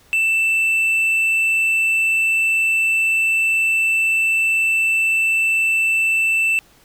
triangle tone, 2659 Hz, E7, 14 cents sharp, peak -13 dBFS, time 0.13-6.59 s, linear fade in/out 0 ms, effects pink hiss -52 dBFS RMS until 6.84 s

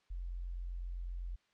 sine tone, 43.95 Hz, F1, 12 cents sharp, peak -38 dBFS, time 0.1-1.36 s, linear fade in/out 10 ms, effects white hiss -74 dBFS RMS until 1.53 s + low-pass 4000 Hz 12 dB/octave

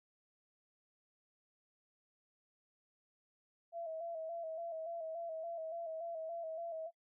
sine tone with vibrato, 659.3 Hz, E5, in tune, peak -40 dBFS, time 3.72-6.91 s, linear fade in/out 50 ms, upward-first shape square, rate 3.5 Hz, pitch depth 46 cents each way, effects noise-tail reverb RT60 0.1 s tail -21 dB re dry

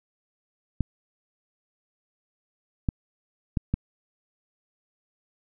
clicks, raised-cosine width 5 ms, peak -11 dBFS, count 4, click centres 0.807 / 2.888 / 3.572 / 3.74 s, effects none

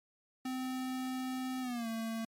square tone with pitch glide, 257.7 to 225.6 Hz, C4 to A3, -26 to +44 cents, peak -36 dBFS, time 0.45-2.25 s, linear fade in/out 5 ms, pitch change -230 cents, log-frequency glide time 1.61-1.88 s, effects MP3 64 kbps

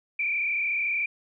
sine tone with frequency modulation, 2360 Hz, D7, 8 cents sharp, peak -24 dBFS, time 0.19-1.06 s, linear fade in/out 5 ms, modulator 33.7 Hz, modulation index 2.3, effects none

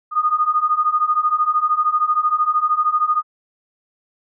sine beating tone pair, 1223 / 1236 Hz, D#6 / D#6, -30 / -12 cents, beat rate 13 Hz, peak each -19 / -17 dBFS, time 0.11-3.23 s, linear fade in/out 50 ms, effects none

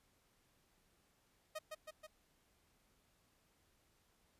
sawtooth tone with echo, 622.3 Hz, D#5, in tune, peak -38 dBFS, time 1.55-1.59 s, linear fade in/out 10 ms, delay 160 ms, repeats 3, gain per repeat -3 dB, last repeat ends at 2.07 s, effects pink hiss -75 dBFS RMS until 4.39 s + resampled to 32000 Hz

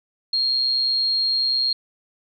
sine tone, 4243 Hz, C8, 23 cents sharp, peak -18 dBFS, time 0.33-1.73 s, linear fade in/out 5 ms, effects none

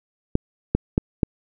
clicks, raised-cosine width 3 ms, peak -4 dBFS, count 4, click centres 0.354 / 0.75 / 0.979 / 1.232 s, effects none

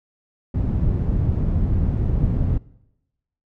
white low-pass noise, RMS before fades -20 dBFS, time 0.54-2.58 s, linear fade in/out 5 ms, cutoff 110 Hz, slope 12 dB/octave, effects noise-tail reverb RT60 0.9 s tail -21 dB re dry

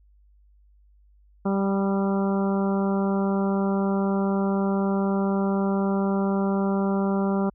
harmonic tone with a mistuned harmonic, 196 Hz, G3, in tune, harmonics 1 / 2 / 3 / 4 / 5 / 6 / 7, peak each -22 / -28 / -32 / -34 / -36 / -38 / -39 dBFS, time 1.45-7.5 s, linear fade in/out 10 ms, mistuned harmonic 6, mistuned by +25 cents, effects added 50 Hz sine -54 dBFS peak until 7.54 s

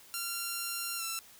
5% pulse tone with pitch glide, 1380 to 1340.7 Hz, F6 to E6, -21 to +29 cents, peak -23 dBFS, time 0.14-1.19 s, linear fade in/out 0 ms, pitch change -50 cents, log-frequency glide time 0.97-1.03 s, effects white hiss -56 dBFS RMS until 1.39 s

